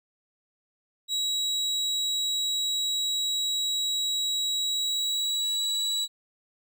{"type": "tone with pitch glide", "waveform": "35% pulse", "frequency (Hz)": [3870, 3906], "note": ["B7", "B7"], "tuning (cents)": [-36, -20], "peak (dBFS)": -24, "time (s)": [1.08, 6.08], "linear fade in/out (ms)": 50, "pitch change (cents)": 16, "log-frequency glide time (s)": [4.56, 5.68], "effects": []}